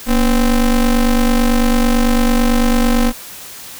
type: ring-modulated tone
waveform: square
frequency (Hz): 130.5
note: C3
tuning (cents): -4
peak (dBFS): -8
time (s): 0.06-3.13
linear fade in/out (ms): 50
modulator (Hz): 106
effects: white hiss -33 dBFS RMS until 3.79 s